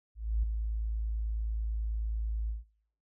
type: tone with ADSR envelope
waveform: sine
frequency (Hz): 54.6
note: A1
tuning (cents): -13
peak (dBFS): -24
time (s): 0.15-2.64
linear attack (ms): 280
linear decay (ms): 7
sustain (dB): -6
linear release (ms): 150
effects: noise-tail reverb RT60 0.6 s tail -22 dB re dry